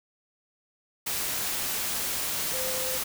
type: tone in noise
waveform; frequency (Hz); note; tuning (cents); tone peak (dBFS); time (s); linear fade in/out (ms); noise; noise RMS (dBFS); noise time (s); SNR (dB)
sine; 517; C5; -21; -34; 2.53-2.98; 10; white; -30; 1.06-3.04; -7
effects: none